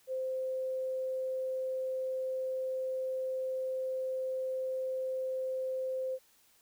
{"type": "tone", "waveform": "sine", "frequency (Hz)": 520, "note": "C5", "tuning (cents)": -11, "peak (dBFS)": -32, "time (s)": [0.07, 6.19], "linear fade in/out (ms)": 50, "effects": ["white hiss -66 dBFS RMS until 6.61 s"]}